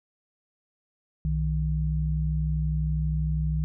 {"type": "tone pair together", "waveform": "sine", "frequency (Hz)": [62.8, 155.35], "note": ["B1", "D#3"], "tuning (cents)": [30, -2], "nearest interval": "octave + major third", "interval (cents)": 1568, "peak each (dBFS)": -26, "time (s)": [1.25, 3.64], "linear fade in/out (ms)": 0, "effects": []}